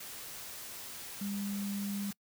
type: tone in noise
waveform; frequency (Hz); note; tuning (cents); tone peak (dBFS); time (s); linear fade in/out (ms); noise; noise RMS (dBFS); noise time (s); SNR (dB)
sine; 201.2; G3; +45; -34; 1.21-2.11; 5; white; -45; 0-2.13; +8
effects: noise-tail reverb RT60 0.1 s tail -26 dB re dry